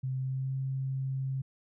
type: tone with pitch glide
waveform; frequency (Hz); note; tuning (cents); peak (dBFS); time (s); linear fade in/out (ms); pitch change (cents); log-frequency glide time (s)
sine; 130.81 to 133.48; C3 to C3; 0 to +35; -30; 0.03-1.42; 10; +35; 0.17-0.55
effects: none